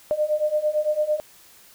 sine beating tone pair, 601 / 609.9 Hz, D5 / D#5, +40 / -35 cents, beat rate 8.9 Hz, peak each -24 / -22 dBFS, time 0.11-1.2 s, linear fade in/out 0 ms, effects white hiss -51 dBFS RMS until 1.74 s

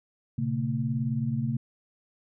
sine tone cluster, 118.9 / 137.7 / 227.1 Hz, A#2 / C#3 / A#3, +35 / -11 / -45 cents, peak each -31 / -29 / -30 dBFS, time 0.38-1.57 s, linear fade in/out 5 ms, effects none

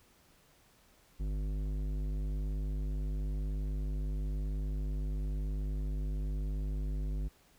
triangle tone with tanh clipping, 50.5 Hz, G#1, 48 cents flat, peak -34 dBFS, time 1.19-7.29 s, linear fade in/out 20 ms, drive 18 dB, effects pink hiss -65 dBFS RMS until 7.58 s

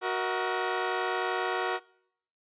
15% pulse tone cluster, 370.7 / 470.8 / 642 Hz, F#4 / A#4 / E5, +3 / +17 / -46 cents, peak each -23 / -26 / -31 dBFS, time 0.01-1.8 s, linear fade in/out 50 ms, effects noise-tail reverb RT60 0.7 s tail -23 dB re dry + resampled to 8000 Hz

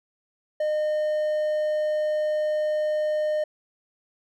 triangle tone, 610 Hz, D#5, 34 cents flat, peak -20 dBFS, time 0.6-3.44 s, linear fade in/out 5 ms, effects none

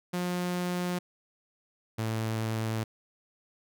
sawtooth tone pair in turn, 178.3 / 111.26 Hz, F3 / A2, +36 / +20 cents, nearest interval minor sixth, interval 816 cents, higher first, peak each -25 dBFS, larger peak neither, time 0.13-0.99 / 1.98-2.84 s, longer neither, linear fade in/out 10 ms, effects none

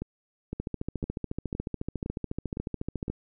two click trains, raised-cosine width 3 ms, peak -20 / -18 dBFS, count 7 / 36, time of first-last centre 0.02-3.081 / 0.6-3.1 s, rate 1.96 / 14 Hz, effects none

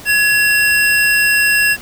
square tone pair together, 1684.9 / 2725 Hz, G#6 / F7, +25 / -43 cents, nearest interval minor sixth, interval 832 cents, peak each -13 / -15 dBFS, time 0.05-1.77 s, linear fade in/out 50 ms, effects pink hiss -35 dBFS RMS until 1.81 s

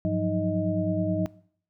sine tone cluster, 101.4 / 174.9 / 184.3 / 311.2 / 627 Hz, G#2 / F3 / F#3 / D#4 / D#5, -41 / +3 / -7 / 0 / +13 cents, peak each -30 dBFS, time 0.05-1.26 s, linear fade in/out 0 ms, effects noise-tail reverb RT60 0.6 s tail -22 dB re dry

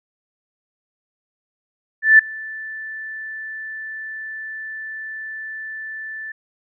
sine tone with ADSR envelope, 1759 Hz, A6, 1 cent flat, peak -4 dBFS, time 2.02-6.32 s, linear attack 170 ms, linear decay 5 ms, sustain -24 dB, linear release 5 ms, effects none

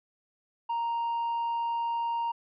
triangle tone with tanh clipping, 932.3 Hz, A#5, in tune, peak -28 dBFS, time 0.69-2.32 s, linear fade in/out 10 ms, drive 7 dB, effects none

